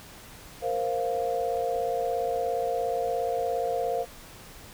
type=chord; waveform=sine; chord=Bb suspended second; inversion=none; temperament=equal; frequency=466.2 / 523.3 / 698.5 Hz; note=Bb4 / C5 / F5; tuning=0 / 0 / 0 cents; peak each=-30 / -30 / -29 dBFS; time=0.61-4.06 s; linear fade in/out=50 ms; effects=pink hiss -47 dBFS RMS until 4.73 s